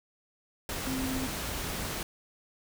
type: tone in noise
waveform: sine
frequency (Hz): 261.6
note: C4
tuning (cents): 0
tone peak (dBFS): -32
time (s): 0.87-1.27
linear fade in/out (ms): 2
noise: pink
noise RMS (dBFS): -35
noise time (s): 0.69-2.03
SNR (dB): 0
effects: none